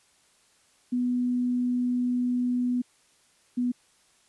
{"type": "tone pair in turn", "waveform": "sine", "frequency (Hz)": [246.9, 245.9], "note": ["B3", "B3"], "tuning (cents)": [0, -7], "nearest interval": "unison", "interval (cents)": 7, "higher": "first", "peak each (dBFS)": -23, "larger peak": "neither", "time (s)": [[0.92, 2.82], [3.57, 3.72]], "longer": "first", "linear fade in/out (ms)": 10, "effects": ["white hiss -63 dBFS RMS until 4.28 s", "resampled to 24000 Hz"]}